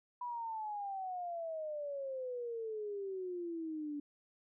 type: exponential sweep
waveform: sine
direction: down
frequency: 987.8 to 287.6 Hz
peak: -38 dBFS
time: 0.21-4 s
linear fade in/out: 5 ms
effects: none